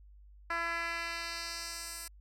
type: tone with band-pass filter sweep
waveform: 10% pulse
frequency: 336.5 Hz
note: E4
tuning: 36 cents sharp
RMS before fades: -38 dBFS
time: 0.5-2.08 s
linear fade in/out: 5 ms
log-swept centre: 1500 to 10000 Hz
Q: 1.3
effects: added 50 Hz sine -53 dBFS peak until 2.2 s